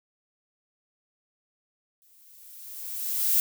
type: noise with exponential growth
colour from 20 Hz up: violet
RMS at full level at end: -21 dBFS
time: 2.02-3.4 s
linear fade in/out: 0 ms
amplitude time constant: 300 ms
effects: none